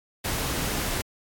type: noise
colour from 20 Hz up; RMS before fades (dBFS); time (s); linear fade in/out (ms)
pink; -28; 0.24-1.02; 10
effects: AAC 64 kbps